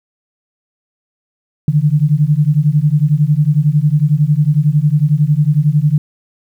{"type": "beating tone pair", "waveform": "sine", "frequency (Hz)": [143.9, 154.9], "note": ["D3", "D#3"], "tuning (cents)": [-35, -7], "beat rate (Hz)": 11, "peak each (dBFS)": -12, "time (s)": [1.68, 5.98], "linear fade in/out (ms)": 2, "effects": ["8-bit"]}